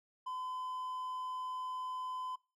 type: tone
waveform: triangle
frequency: 1017 Hz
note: C6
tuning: 50 cents flat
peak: -36 dBFS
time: 0.26-2.36 s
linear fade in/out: 10 ms
effects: noise-tail reverb RT60 0.3 s tail -23 dB re dry